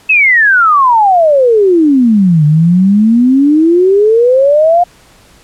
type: exponential two-way sweep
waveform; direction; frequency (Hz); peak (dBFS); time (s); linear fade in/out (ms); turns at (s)
sine; down then up; 2640 to 146.83 to 718; -4; 0.09-4.84; 10; 2.45
effects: pink hiss -43 dBFS RMS until 5.43 s + low-pass 11000 Hz 12 dB/octave